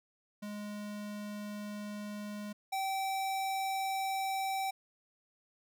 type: tone pair in turn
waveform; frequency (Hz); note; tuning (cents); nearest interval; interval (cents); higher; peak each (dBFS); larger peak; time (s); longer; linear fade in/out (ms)
square; 207.7 / 772.9; G#3 / G5; 0 / -25; octave + major seventh; 2275; second; -40 / -33; second; 0.42-2.53 / 2.72-4.71; first; 10
effects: none